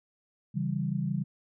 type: chord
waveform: sine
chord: C# diminished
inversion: none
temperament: equal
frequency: 138.59 / 164.81 / 196 Hz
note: C#3 / E3 / G3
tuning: 0 / 0 / 0 cents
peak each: -32 dBFS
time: 0.54-1.24 s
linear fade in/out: 20 ms
effects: none